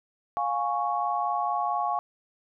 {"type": "chord", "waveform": "sine", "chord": "Db major", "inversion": "first", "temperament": "equal with one note detuned", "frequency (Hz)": [706.2, 830.6, 1108.7], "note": ["F5", "Ab5", "Db6"], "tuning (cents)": [19, 0, 0], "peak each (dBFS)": -29, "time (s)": [0.37, 1.99], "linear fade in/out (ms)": 0, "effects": []}